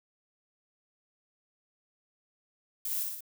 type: noise with echo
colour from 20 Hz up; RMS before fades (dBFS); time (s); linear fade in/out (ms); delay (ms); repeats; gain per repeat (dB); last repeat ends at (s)
violet; -34; 2.85-3.03; 2; 59; 3; -3; 3.207
effects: none